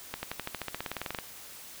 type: accelerating click train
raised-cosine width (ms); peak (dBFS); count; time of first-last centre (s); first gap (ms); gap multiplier
0.3; -17; 18; 0.14-1.187; 90; 0.95
effects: white hiss -47 dBFS RMS until 1.8 s